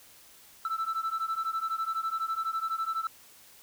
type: beating tone pair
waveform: sine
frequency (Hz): 1318.5 / 1330.5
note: E6 / E6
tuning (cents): 0 / +16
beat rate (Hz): 12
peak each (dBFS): -30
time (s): 0.65-3.07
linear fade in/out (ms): 2
effects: tanh soft clip ceiling -26 dBFS + white hiss -55 dBFS RMS until 3.62 s